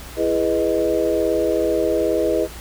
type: chord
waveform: sine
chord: E major seventh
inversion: none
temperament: equal with one note detuned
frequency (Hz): 333.1 / 415.3 / 493.9 / 622.3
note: E4 / G#4 / B4 / D#5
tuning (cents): +18 / 0 / 0 / 0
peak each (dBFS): -22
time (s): 0.16-2.48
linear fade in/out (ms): 50
effects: added 60 Hz sine -37 dBFS peak until 2.6 s + pink hiss -38 dBFS RMS until 2.6 s